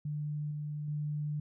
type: tone with level steps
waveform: sine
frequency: 149 Hz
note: D3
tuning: 25 cents sharp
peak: -33 / -35 / -32 dBFS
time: 0.05-1.4 s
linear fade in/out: 5 ms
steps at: 0.51 / 0.88 s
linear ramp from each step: 2 ms
effects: none